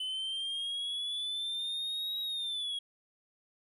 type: linear two-way sweep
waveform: triangle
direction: up then down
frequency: 3021 to 3832 to 3294 Hz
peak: -32 dBFS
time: 0-2.79 s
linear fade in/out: 5 ms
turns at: 2.2 s
effects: resampled to 32000 Hz